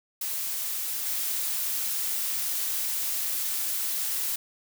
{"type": "noise with level steps", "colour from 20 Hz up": "blue", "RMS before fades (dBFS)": [-31, -29], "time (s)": [0.21, 4.36], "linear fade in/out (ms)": 5, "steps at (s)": 1.05, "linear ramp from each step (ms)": 20, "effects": []}